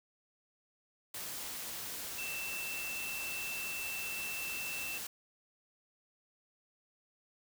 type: tone in noise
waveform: sine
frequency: 2671 Hz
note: E7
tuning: 22 cents sharp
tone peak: -39 dBFS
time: 2.18-4.98 s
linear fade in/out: 5 ms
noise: white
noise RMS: -42 dBFS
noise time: 1.14-5.07 s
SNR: 0 dB
effects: none